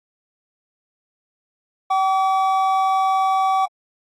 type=tone pair together; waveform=triangle; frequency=766 / 1145 Hz; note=G5 / D6; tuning=-40 / -44 cents; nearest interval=perfect fifth; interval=696 cents; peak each=-15 / -19 dBFS; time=1.9-3.66 s; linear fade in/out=10 ms; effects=AAC 48 kbps